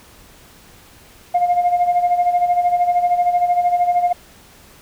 sine tone with tremolo, 708 Hz, F5, 23 cents sharp, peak -9 dBFS, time 1.34-4.13 s, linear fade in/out 10 ms, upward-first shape sine, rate 13 Hz, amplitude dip 70%, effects tanh soft clip ceiling -9 dBFS + pink hiss -46 dBFS RMS until 4.81 s

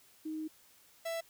sine / 45% pulse tone pair in turn, 312.8 / 662.8 Hz, D#4 / E5, +9 / +9 cents, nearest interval octave + minor second, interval 1300 cents, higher second, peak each -36 / -35 dBFS, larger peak second, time 0.25-0.48 / 1.05-1.21 s, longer first, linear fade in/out 10 ms, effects white hiss -63 dBFS RMS until 1.29 s

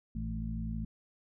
harmonic tone with a mistuned harmonic, 55.2 Hz, A1, 6 cents sharp, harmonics 1 / 2 / 3 / 4, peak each -37 / -41 / -41 / -39 dBFS, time 0.15-0.85 s, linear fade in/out 5 ms, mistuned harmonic 2, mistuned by +51 cents, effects none

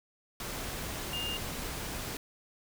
sine tone in noise, 2818 Hz, F7, 15 cents sharp, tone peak -34 dBFS, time 1.13-1.37 s, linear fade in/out 2 ms, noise pink, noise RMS -38 dBFS, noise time 0.4-2.17 s, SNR +1 dB, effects none

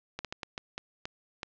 slowing click train, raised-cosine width 0.2 ms, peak -18 dBFS, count 8, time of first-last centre 0.19-1.431 s, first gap 57 ms, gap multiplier 1.37, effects low-pass 5000 Hz 12 dB/octave

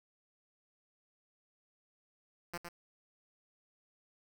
5% pulse tone with echo, 173 Hz, F3, 16 cents flat, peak -27 dBFS, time 2.53-2.58 s, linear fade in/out 10 ms, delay 110 ms, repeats 1, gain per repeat -5 dB, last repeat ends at 2.69 s, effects 9-bit

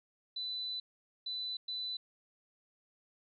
sine tone bursts at uneven times, 3995 Hz, B7, 19 cents sharp, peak -36 dBFS, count 3, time 0.36-0.8 / 1.26-1.57 / 1.68-1.97 s, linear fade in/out 5 ms, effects none

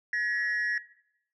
sine tone pair together, 1696 / 1906.4 Hz, G#6 / A#6, +36 / +38 cents, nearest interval major second, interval 202 cents, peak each -28 / -27 dBFS, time 0.13-0.78 s, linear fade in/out 2 ms, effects noise-tail reverb RT60 0.7 s tail -17 dB re dry + tanh soft clip ceiling -23 dBFS

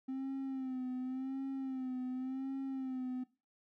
triangle tone with vibrato, 261.6 Hz, C4, in tune, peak -34 dBFS, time 0.08-3.24 s, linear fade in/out 10 ms, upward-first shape sine, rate 0.9 Hz, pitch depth 54 cents each way, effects noise-tail reverb RT60 0.3 s tail -19 dB re dry + tanh soft clip ceiling -30 dBFS

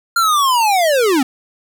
square linear sweep, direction down, 1401 to 246.9 Hz, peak -12 dBFS, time 0.16-1.23 s, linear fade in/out 5 ms, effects none

